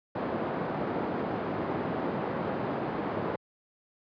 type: band-pass noise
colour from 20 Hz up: pink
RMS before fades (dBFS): -32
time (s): 0.15-3.36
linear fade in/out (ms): 5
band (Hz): 180 to 1000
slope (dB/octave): 12
effects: high-pass 80 Hz 12 dB/octave + resampled to 11025 Hz